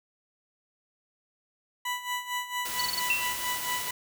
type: tone with tremolo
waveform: 20% pulse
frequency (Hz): 987.8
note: B5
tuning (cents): 0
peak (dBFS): -23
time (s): 1.85-3.91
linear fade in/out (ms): 5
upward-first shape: sine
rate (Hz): 4.4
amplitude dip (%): 75
type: noise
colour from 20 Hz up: white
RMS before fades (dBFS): -35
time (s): 2.65-3.91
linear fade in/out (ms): 5
type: tone bursts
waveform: sine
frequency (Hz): 4435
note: C#8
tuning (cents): 0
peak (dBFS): -27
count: 5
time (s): 2.79-2.995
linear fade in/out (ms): 5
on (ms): 21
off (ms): 25
type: tone with exponential decay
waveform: sine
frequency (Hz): 2700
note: E7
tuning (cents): +41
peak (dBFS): -20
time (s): 3.1-3.43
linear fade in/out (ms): 2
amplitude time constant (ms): 71
effects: none